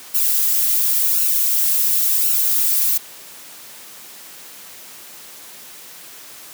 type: noise with flanger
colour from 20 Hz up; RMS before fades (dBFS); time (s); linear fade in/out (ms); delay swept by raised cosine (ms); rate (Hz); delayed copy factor
violet; -17; 0.14-2.98; 10; 0.71 to 4.31; 0.93; +0.8
effects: white hiss -39 dBFS RMS until 6.53 s + high-pass 150 Hz 12 dB/octave